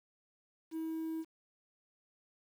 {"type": "tone", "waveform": "triangle", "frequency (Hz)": 321.9, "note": "E4", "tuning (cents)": -41, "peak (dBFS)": -33, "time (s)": [0.71, 1.25], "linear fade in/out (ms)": 50, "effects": ["tanh soft clip ceiling -30 dBFS", "10-bit"]}